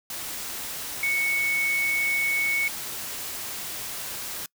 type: tone in noise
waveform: sine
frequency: 2217 Hz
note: C#7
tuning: in tune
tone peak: -22 dBFS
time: 1.03-2.68 s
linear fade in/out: 2 ms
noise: white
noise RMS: -34 dBFS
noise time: 0.1-4.46 s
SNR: +9 dB
effects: noise-tail reverb RT60 0.1 s tail -25 dB re dry